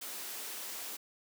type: high-pass noise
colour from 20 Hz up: white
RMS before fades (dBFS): -42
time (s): 0.01-0.97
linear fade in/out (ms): 10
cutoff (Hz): 230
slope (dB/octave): 24
effects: none